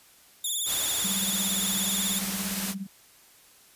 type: tone with vibrato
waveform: 10% pulse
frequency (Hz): 3512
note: A7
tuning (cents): -4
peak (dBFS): -20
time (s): 0.44-2.19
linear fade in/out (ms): 5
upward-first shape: sine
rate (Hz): 18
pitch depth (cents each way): 82
type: noise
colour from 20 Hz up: white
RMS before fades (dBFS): -31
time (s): 0.65-2.75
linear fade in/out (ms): 50
type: tone with tremolo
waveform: sine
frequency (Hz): 194.3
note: G3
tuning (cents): -15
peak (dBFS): -29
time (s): 1.04-2.87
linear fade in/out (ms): 10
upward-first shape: sine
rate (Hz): 17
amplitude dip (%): 75
effects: white hiss -56 dBFS RMS until 3.75 s + resampled to 32000 Hz